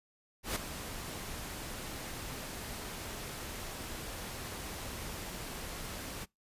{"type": "noise with ADSR envelope", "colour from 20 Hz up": "pink", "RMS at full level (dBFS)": -32, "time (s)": [0.43, 6.26], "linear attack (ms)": 130, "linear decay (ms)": 5, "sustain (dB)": -10, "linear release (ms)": 29, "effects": ["noise-tail reverb RT60 0.2 s tail -26 dB re dry", "resampled to 32000 Hz"]}